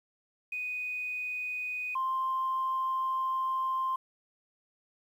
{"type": "tone pair in turn", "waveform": "sine", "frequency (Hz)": [2489, 1048.9], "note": ["D#7", "C6"], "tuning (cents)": [0, 4], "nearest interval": "octave + minor third", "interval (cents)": 1496, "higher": "first", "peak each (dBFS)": [-32, -27], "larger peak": "second", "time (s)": [[0.52, 1.95], [1.95, 3.96]], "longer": "second", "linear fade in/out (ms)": 5, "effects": ["tanh soft clip ceiling -23 dBFS", "10-bit"]}